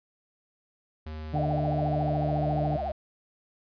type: tone with pitch glide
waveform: square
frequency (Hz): 77.78 to 71.74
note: D#2 to D2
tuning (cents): 0 to -40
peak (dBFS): -36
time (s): 1.06-2.92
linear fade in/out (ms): 5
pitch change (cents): -140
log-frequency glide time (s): 1.95-2.56
type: harmonic tone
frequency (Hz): 149.1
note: D3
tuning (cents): +27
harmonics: 1 / 2 / 3 / 4 / 5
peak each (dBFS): -27 / -34 / -43 / -37 / -43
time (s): 1.33-2.77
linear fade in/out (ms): 10
type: tone with vibrato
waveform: sine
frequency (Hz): 685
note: F5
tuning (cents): -34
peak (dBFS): -29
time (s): 1.35-2.92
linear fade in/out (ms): 5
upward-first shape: triangle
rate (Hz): 14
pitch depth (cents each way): 270
effects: resampled to 11025 Hz